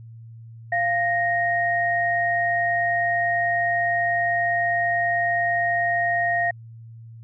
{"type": "tone pair together", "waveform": "sine", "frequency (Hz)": [693.6, 1864.7], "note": ["F5", "A#6"], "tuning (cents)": [-12, 0], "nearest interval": "octave + perfect fourth", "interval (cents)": 1712, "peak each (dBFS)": -22, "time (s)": [0.72, 6.51], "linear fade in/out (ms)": 5, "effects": ["added 114 Hz sine -39 dBFS peak until 7.23 s"]}